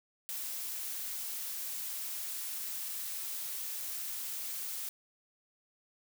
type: noise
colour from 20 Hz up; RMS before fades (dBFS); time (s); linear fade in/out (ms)
blue; -39; 0.29-4.89; 0
effects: none